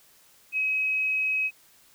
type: tone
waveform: sine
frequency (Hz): 2546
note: D#7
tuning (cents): +39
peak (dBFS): -23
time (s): 0.52-1.51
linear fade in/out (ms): 50
effects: white hiss -58 dBFS RMS until 1.94 s